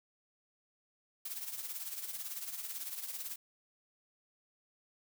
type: noise with tremolo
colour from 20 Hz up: blue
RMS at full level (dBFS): -39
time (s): 1.25-3.36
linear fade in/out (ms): 5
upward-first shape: triangle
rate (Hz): 18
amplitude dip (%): 70
effects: none